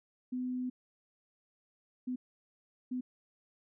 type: tone bursts at uneven times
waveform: sine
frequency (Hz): 252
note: B3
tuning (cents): +35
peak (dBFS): -33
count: 3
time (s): 0.32-0.7 / 2.07-2.16 / 2.91-3.01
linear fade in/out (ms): 10
effects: none